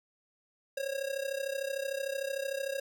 square tone with amplitude modulation, 545 Hz, C#5, 29 cents flat, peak -30 dBFS, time 0.77-2.8 s, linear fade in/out 5 ms, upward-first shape sine, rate 33.3 Hz, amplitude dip 80%, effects none

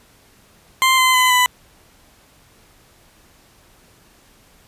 20% pulse tone with pitch steps, 1046.5 / 1029.7 / 1013.2 / 996.9 Hz, C6 / C6 / B5 / B5, 0 / -28 / +44 / +16 cents, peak -7 dBFS, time 0.82-1.46 s, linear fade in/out 0 ms, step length 160 ms, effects pink hiss -52 dBFS RMS until 4.67 s + resampled to 32000 Hz

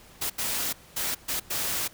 white noise bursts at uneven times, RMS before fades -29 dBFS, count 5, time 0.21-0.3 / 0.38-0.73 / 0.96-1.15 / 1.28-1.4 / 1.5-1.88 s, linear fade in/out 10 ms, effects pink hiss -52 dBFS RMS until 1.93 s

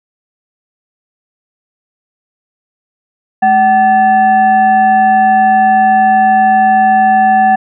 sine tone with frequency modulation, 760 Hz, F#5, 46 cents sharp, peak -5 dBFS, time 3.42-7.56 s, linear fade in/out 10 ms, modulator 973 Hz, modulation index 0.51, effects none

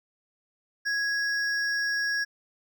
triangle tone pair together, 1661.2 / 5567 Hz, G#6 / F8, 0 / -6 cents, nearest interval octave + major sixth, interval 2094 cents, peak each -24 / -32 dBFS, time 0.85-2.25 s, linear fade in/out 20 ms, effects none

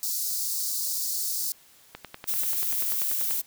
white high-pass noise, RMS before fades -29 dBFS, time 0.03-1.52 s, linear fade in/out 0 ms, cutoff 4300 Hz, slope 48 dB/octave
click train, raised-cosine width 0.3 ms, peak -21 dBFS, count 15, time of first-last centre 1.95-3.309 s, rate 10.3 Hz
violet noise with tremolo, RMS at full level -26 dBFS, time 2.27-3.42 s, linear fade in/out 20 ms, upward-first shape triangle, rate 9.8 Hz, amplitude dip 25%
effects white hiss -56 dBFS RMS until 3.46 s

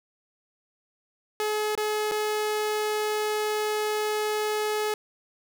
sawtooth tone with dropouts, 425.3 Hz, G#4, 41 cents sharp, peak -21 dBFS, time 1.4-4.94 s, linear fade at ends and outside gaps 1 ms, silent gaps 1.752-1.776 / 2.113-2.118 s, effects none

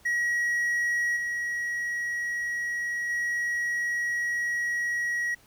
triangle tone with level steps, 1909 Hz, A#6, 41 cents sharp, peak -22 / -26 / -24 dBFS, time 0.05-5.35 s, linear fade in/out 10 ms, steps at 1.16 / 3.09 s, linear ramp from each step 10 ms, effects pink hiss -58 dBFS RMS until 5.46 s

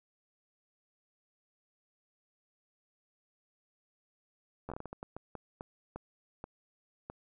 slowing click train, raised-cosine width 1 ms, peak -27 dBFS, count 15, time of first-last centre 4.69-7.1 s, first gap 11 ms, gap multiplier 1.37, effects none

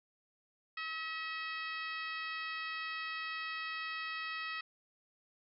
harmonic tone, 642 Hz, E5, 46 cents flat, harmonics 2 / 3 / 4 / 5 / 6 / 7 / 8, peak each -43 / -42 / -44 / -50 / -52 / -52 / -55 dBFS, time 0.77-4.61 s, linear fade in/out 5 ms, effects none

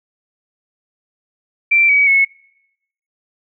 sine tone with pitch steps, 2349 / 2270 / 2194 Hz, D7 / C#7 / C#7, 0 / +41 / -18 cents, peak -9 dBFS, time 1.71-2.25 s, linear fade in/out 10 ms, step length 180 ms, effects noise-tail reverb RT60 0.9 s tail -26 dB re dry

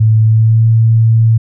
sine tone with pitch glide, 110 to 112.96 Hz, A2 to A2, 0 to +46 cents, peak -5 dBFS, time 0-1.38 s, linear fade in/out 10 ms, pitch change +46 cents, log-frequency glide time 0.23-0.67 s, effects none

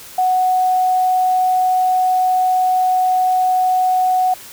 sine tone, 740 Hz, F#5, in tune, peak -12 dBFS, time 0.18-4.34 s, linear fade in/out 5 ms, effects white hiss -37 dBFS RMS until 4.52 s

